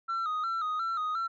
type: tone with vibrato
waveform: sine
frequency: 1297 Hz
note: E6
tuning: 28 cents flat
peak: -26 dBFS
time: 0.08-1.28 s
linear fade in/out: 20 ms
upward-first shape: square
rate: 2.8 Hz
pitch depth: 68 cents each way
effects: tanh soft clip ceiling -28 dBFS